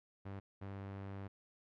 sawtooth tone bursts at uneven times, 98.2 Hz, G2, 4 cents sharp, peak -40 dBFS, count 2, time 0.25-0.4 / 0.61-1.28 s, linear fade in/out 10 ms, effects low-pass 2000 Hz 12 dB/octave

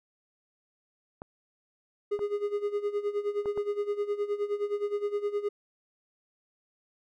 clicks, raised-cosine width 1 ms, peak -26 dBFS, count 4, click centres 1.219 / 2.192 / 3.458 / 3.576 s
triangle tone with tremolo, 411.1 Hz, G#4, 18 cents flat, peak -23 dBFS, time 2.11-5.49 s, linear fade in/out 10 ms, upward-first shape sine, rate 9.6 Hz, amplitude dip 80%
effects none

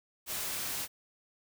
white noise, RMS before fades -36 dBFS, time 0.26-0.88 s, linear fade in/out 50 ms, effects none

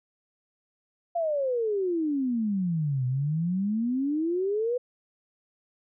sine exponential two-way sweep, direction down then up, 698.5 to 124.2 to 504 Hz, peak -24 dBFS, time 1.15-4.78 s, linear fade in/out 10 ms, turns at 3.06 s, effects none

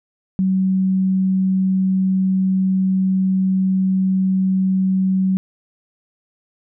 sine tone, 189 Hz, F#3, 37 cents sharp, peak -14 dBFS, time 0.39-5.37 s, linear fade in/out 0 ms, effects none

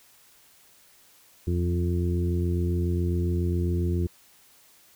harmonic tone with a mistuned harmonic, 87.31 Hz, F2, in tune, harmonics 1 / 2 / 3 / 4 / 5, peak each -24 / -30 / -36 / -31 / -42 dBFS, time 1.47-4.07 s, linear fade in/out 5 ms, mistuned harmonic 1, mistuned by -39 cents, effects white hiss -57 dBFS RMS until 4.95 s

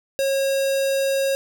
square tone with notch filter, 544 Hz, C#5, 33 cents flat, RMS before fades -21 dBFS, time 0.19-1.35 s, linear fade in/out 0 ms, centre 1300 Hz, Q 1.3, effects none

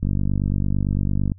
click train, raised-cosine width 5 ms, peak -10 dBFS, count 64, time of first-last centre 0.03-1.318 s, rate 48.9 Hz, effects added 93 Hz sine -43 dBFS peak until 1.38 s

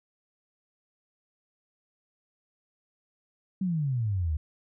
sine exponential sweep, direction down, 195.6 to 72.8 Hz, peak -25 dBFS, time 3.61-4.37 s, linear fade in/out 5 ms, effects none

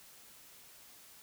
silence, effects white hiss -57 dBFS RMS until 1.22 s

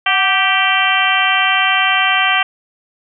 harmonic tone with a mistuned harmonic, 390 Hz, G4, 9 cents flat, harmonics 2 / 3 / 4 / 5 / 6 / 7 / 8, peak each -19 / -19 / -19 / -19 / -19 / -19 / -19 dBFS, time 0.06-2.43 s, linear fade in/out 5 ms, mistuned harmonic 2, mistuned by -70 cents, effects none

